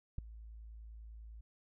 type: tone with ADSR envelope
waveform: sine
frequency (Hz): 55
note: A1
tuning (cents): 0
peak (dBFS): -28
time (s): 0.18-1.41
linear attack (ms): 5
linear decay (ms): 4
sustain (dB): -20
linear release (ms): 6
effects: none